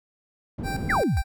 white low-pass noise, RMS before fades -30 dBFS, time 0.58-1.02 s, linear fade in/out 5 ms, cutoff 200 Hz, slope 12 dB/octave
25% pulse tone with tremolo, 784 Hz, G5, in tune, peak -26 dBFS, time 0.63-1.24 s, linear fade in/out 50 ms, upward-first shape square, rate 3.7 Hz, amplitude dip 75%
sine exponential sweep, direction down, 2231 to 45.81 Hz, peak -20 dBFS, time 0.89-1.22 s, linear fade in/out 10 ms
effects none

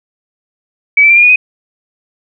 sine tone with pitch steps, 2282 / 2325 / 2368 / 2412 / 2457 / 2503 Hz, C#7 / D7 / D7 / D7 / D#7 / D#7, +50 / -18 / +14 / +46 / -22 / +10 cents, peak -3 dBFS, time 0.97-1.36 s, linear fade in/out 5 ms, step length 65 ms, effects none

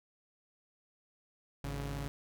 sawtooth tone pair together, 53.17 / 140.8 Hz, G#1 / C#3, +41 / +27 cents, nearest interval octave + perfect fourth, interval 1686 cents, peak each -36 / -35 dBFS, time 1.64-2.08 s, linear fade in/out 0 ms, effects none

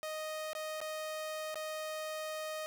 sawtooth tone with dropouts, 622.3 Hz, D#5, in tune, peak -34 dBFS, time 0.03-2.66 s, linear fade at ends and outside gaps 0 ms, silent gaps 0.532-0.551 / 0.804-0.814 / 1.544-1.556 s, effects none

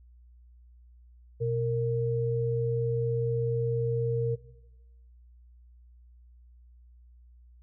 sine tone pair together, 122.39 / 462.1 Hz, B2 / A#4, -15 / -15 cents, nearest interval octave + major seventh, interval 2300 cents, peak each -29 / -28 dBFS, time 1.4-4.36 s, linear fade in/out 20 ms, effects noise-tail reverb RT60 1.0 s tail -17 dB re dry + added 60 Hz sine -52 dBFS peak until 7.62 s

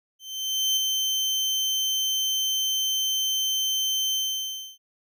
30% pulse tone with ADSR envelope, 3100 Hz, G7, 20 cents flat, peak -17 dBFS, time 0.19-4.78 s, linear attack 580 ms, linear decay 4 ms, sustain -3 dB, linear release 640 ms, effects none

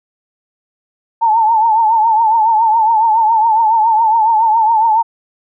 sine tone with vibrato, 890 Hz, A5, 20 cents sharp, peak -8 dBFS, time 1.21-5.03 s, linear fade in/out 20 ms, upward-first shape triangle, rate 7.2 Hz, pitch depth 93 cents each way, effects none

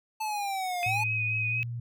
square exponential two-way sweep, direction down then up, 880 to 698.5 to 880 Hz, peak -30 dBFS, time 0.2-1.04 s, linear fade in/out 10 ms, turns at 0.83 s
sine tone with vibrato, 2513 Hz, D#7, 17 cents sharp, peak -27 dBFS, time 0.83-1.63 s, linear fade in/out 0 ms, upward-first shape triangle, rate 4.2 Hz, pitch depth 31 cents each way
sine tone with pitch glide, 111.4 to 118.71 Hz, A2 to A#2, +22 to +32 cents, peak -32 dBFS, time 0.86-1.8 s, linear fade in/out 5 ms, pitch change +110 cents, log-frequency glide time 1.43-1.58 s
effects none

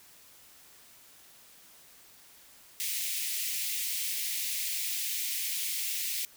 white high-pass noise, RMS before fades -33 dBFS, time 2.8-6.25 s, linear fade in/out 0 ms, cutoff 2000 Hz, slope 48 dB/octave, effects white hiss -56 dBFS RMS until 6.36 s

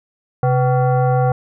sine tone with frequency modulation, 131.7 Hz, C3, 12 cents sharp, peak -12 dBFS, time 0.43-1.32 s, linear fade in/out 2 ms, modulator 630 Hz, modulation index 1, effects none

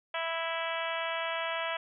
harmonic tone, 329.6 Hz, E4, in tune, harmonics 2 / 3 / 4 / 5 / 6 / 7 / 8 / 9 / 10, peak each -36 / -38 / -39 / -40 / -41 / -41 / -42 / -43 / -43 dBFS, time 0.14-1.77 s, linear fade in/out 5 ms, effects none

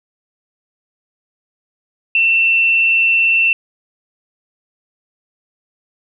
sine tone with frequency modulation, 2691 Hz, E7, 35 cents sharp, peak -10 dBFS, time 2.15-3.53 s, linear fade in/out 2 ms, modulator 163 Hz, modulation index 0.22, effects none

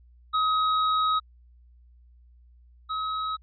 square tone pair in turn, 1267 / 1276.5 Hz, D#6 / D#6, +31 / +44 cents, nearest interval unison, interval 13 cents, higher second, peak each -22 / -28 dBFS, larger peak first, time 0.33-1.2 / 2.89-3.37 s, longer first, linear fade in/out 20 ms, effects added 60 Hz sine -52 dBFS peak until 3.42 s + resampled to 11025 Hz

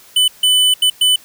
square tone bursts at uneven times, 3000 Hz, F#7, 23 cents sharp, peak -10 dBFS, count 4, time 0.16-0.28 / 0.43-0.74 / 0.82-0.9 / 1.01-1.16 s, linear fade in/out 5 ms, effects white hiss -44 dBFS RMS until 1.24 s

